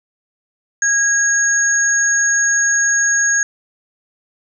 sine tone pair together, 1642 / 6589 Hz, G#6 / G#8, -20 / -15 cents, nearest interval 2 octaves, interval 2405 cents, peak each -15 dBFS, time 0.82-3.43 s, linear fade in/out 2 ms, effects none

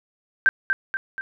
sine tone with echo, 1568 Hz, G6, in tune, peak -12 dBFS, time 0.46-0.49 s, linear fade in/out 0 ms, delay 240 ms, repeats 3, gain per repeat -5 dB, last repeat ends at 1.21 s, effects none

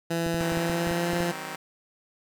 15% pulse tone with pitch glide, 167.4 to 172.8 Hz, E3 to F3, +27 to -18 cents, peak -19 dBFS, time 0.1-1.32 s, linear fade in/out 10 ms, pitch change +55 cents, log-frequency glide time 0.49-1.13 s
clicks, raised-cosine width 3 ms, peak -21 dBFS, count 10, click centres 0.265 / 0.344 / 0.41 / 0.521 / 0.573 / 0.698 / 0.872 / 0.911 / 1.133 / 1.205 s
5% pulse chord, C diminished, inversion first, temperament just, 156.98 / 188.37 / 261.6 Hz, Eb3 / Gb3 / C4, +16 / +31 / 0 cents, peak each -28 dBFS, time 0.4-1.56 s, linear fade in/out 5 ms
effects none

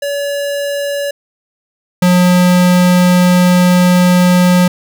square tone pair in turn, 569 / 179.59 Hz, C#5 / F3, +45 / +49 cents, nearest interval octave + minor sixth, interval 1996 cents, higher first, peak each -16 / -7 dBFS, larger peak second, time 0.02-1.11 / 2.02-4.68 s, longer second, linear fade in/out 5 ms, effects none

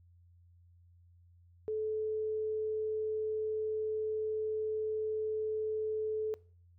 sine tone, 433.1 Hz, A4, 27 cents flat, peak -32 dBFS, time 1.68-6.34 s, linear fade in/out 0 ms, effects noise-tail reverb RT60 0.5 s tail -23 dB re dry + added 87 Hz sine -59 dBFS peak until 6.78 s

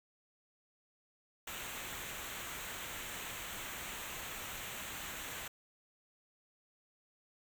pink noise with comb filter, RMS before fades -44 dBFS, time 1.47-5.48 s, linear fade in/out 5 ms, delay 0.2 ms, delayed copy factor -0.65, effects none

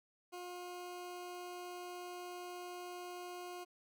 20% pulse tone, 356.7 Hz, F4, 37 cents sharp, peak -40 dBFS, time 0.32-3.65 s, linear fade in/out 20 ms, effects none

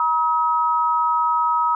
sine tone pair together, 955.2 / 1275 Hz, A#5 / D#6, +42 / +42 cents, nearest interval perfect fourth, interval 500 cents, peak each -19 dBFS, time 0-1.75 s, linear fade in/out 2 ms, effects none

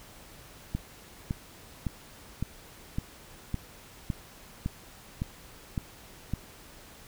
click train, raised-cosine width 5 ms, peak -17 dBFS, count 11, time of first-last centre 0.75-6.337 s, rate 1.79 Hz, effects pink hiss -51 dBFS RMS until 7.07 s

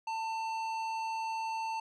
sine tone with tanh clipping, 894 Hz, A5, 27 cents sharp, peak -35 dBFS, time 0.07-1.8 s, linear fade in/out 5 ms, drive 13 dB, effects none

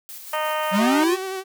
blue noise with tremolo, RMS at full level -37 dBFS, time 0.09-0.79 s, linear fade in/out 0 ms, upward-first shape square, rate 5.6 Hz, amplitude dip 30%
harmonic tone, 308.1 Hz, D#4, 17 cents flat, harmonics 2 / 3 / 4 / 5 / 6 / 7 / 8 / 9 / 10, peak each -26 / -27 / -28 / -36 / -33 / -39 / -38 / -38 / -36 dBFS, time 0.33-1.04 s, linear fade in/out 5 ms
square linear sweep, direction up, 179.9 to 379.7 Hz, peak -18 dBFS, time 0.71-1.18 s, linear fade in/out 50 ms
sawtooth tone with vibrato, 380.3 Hz, F#4, 48 cents sharp, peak -23 dBFS, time 0.77-1.44 s, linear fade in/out 50 ms, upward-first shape sine, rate 11 Hz, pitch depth 26 cents each way
effects none

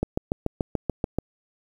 click train, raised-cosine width 2 ms, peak -10 dBFS, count 9, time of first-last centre 0.03-1.186 s, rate 6.92 Hz, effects 8-bit

